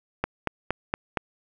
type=click train; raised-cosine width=0.5 ms; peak=-9 dBFS; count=5; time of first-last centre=0.24-1.172 s; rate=4.29 Hz; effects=none